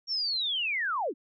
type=linear sweep; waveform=sine; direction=down; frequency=5588 to 220 Hz; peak=-27 dBFS; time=0.07-1.14 s; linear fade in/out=50 ms; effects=none